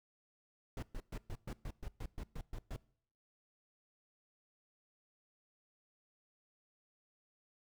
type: noise bursts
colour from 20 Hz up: brown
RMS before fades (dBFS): -42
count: 12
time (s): 0.77-2.762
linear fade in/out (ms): 2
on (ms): 56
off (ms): 120
effects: noise-tail reverb RT60 0.6 s tail -22 dB re dry